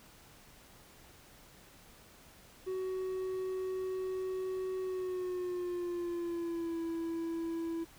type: tone with pitch glide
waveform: triangle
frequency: 374.3 to 331.5 Hz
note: F#4 to E4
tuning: +20 to +10 cents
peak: -32 dBFS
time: 2.66-7.85 s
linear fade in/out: 20 ms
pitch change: -210 cents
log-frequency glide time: 4.81-6.81 s
effects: pink hiss -58 dBFS RMS until 7.98 s